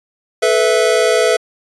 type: chord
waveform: square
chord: A suspended second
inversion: none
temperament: equal with one note detuned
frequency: 434.2 / 493.9 / 659.3 Hz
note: A4 / B4 / E5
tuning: -23 / 0 / 0 cents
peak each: -16 dBFS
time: 0.42-1.37 s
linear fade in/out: 10 ms
effects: resampled to 24000 Hz